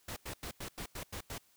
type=noise bursts; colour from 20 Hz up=pink; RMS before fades=-42 dBFS; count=8; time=0.08-1.382 s; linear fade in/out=5 ms; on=84 ms; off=90 ms; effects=white hiss -68 dBFS RMS until 1.56 s